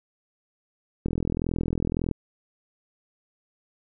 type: click train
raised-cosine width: 3 ms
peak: -13 dBFS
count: 45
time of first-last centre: 1.06-2.113 s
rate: 41.8 Hz
effects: none